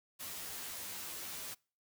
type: noise with comb filter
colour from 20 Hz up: white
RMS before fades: -44 dBFS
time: 0.19-1.55 s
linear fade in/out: 20 ms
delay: 12 ms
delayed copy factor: +0.9
effects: noise-tail reverb RT60 0.4 s tail -26 dB re dry